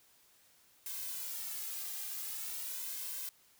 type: noise with flanger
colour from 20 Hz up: blue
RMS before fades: -41 dBFS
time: 0.86-3.29 s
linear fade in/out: 2 ms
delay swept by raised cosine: 1.9 to 2.49 ms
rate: 0.45 Hz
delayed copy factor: +0.75
effects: white hiss -66 dBFS RMS until 3.59 s